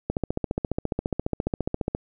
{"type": "click train", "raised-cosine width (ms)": 2, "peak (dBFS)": -11, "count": 28, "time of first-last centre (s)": [0.1, 1.949], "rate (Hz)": 14.6, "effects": []}